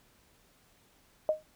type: tone with exponential decay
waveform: sine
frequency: 620 Hz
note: D#5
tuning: 6 cents flat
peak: -20 dBFS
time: 1.29-1.43 s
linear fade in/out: 1 ms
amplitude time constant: 29 ms
effects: pink hiss -65 dBFS RMS until 1.55 s